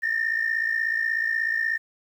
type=tone pair together; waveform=sine; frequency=1783.5 / 1840 Hz; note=A6 / A#6; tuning=+23 / -23 cents; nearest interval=minor second; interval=54 cents; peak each=-24 dBFS; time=0.02-1.78 s; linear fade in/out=20 ms; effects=tanh soft clip ceiling -17 dBFS + 9-bit